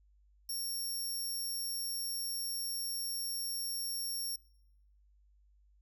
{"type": "tone", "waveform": "15% pulse", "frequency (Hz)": 5520, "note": "F8", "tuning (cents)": -21, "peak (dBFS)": -30, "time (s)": [0.49, 4.36], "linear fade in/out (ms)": 5, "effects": ["noise-tail reverb RT60 0.8 s tail -24 dB re dry", "added 50 Hz sine -63 dBFS peak until 5.81 s"]}